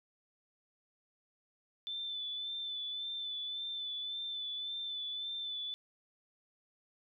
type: tone with vibrato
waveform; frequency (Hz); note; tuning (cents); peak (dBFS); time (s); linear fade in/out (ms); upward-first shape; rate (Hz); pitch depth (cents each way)
sine; 3515; A7; -2; -37; 1.87-5.74; 0; sine; 1.8; 29
effects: none